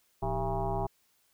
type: tone with frequency modulation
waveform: sine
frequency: 392 Hz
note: G4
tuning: in tune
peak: -28 dBFS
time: 0.22-0.87 s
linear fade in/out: 10 ms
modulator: 141 Hz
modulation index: 3.9
effects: white hiss -70 dBFS RMS until 1.33 s